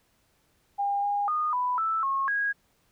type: tone with pitch steps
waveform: sine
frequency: 805 / 814 / 1228 / 993 / 1319 / 1087 / 1645 Hz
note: G5 / G#5 / D#6 / B5 / E6 / C#6 / G#6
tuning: +46 / -35 / -23 / +9 / +1 / -34 / -17 cents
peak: -24 dBFS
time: 0.78-2.53 s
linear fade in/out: 20 ms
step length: 250 ms
effects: pink hiss -68 dBFS RMS until 2.91 s